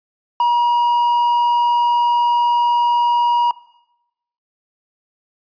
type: tone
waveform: triangle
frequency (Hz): 956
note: A#5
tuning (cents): +43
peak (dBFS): -10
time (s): 0.4-3.51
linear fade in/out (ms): 2
effects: noise-tail reverb RT60 0.9 s tail -19 dB re dry + resampled to 11025 Hz